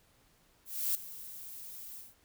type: noise with ADSR envelope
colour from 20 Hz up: violet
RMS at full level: -30 dBFS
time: 0.65-2.15 s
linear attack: 300 ms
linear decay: 4 ms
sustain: -16 dB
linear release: 190 ms
effects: pink hiss -67 dBFS RMS until 2.24 s